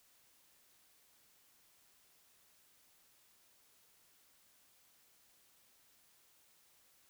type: silence
effects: white hiss -69 dBFS RMS until 7.09 s